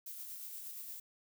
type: noise with tremolo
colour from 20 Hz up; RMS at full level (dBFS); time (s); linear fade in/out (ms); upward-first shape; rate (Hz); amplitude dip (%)
violet; -45; 0.06-1; 5; sine; 8.5; 30
effects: none